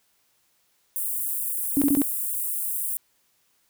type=high-pass noise; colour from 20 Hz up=white; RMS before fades=-28 dBFS; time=0.96-2.97 s; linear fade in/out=0 ms; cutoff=8700 Hz; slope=48 dB/octave
type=tone bursts; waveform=sine; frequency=281.9 Hz; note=C#4; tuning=29 cents sharp; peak=-17 dBFS; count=4; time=1.77-2.018 s; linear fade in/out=0 ms; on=47 ms; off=20 ms
effects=white hiss -67 dBFS RMS until 3.69 s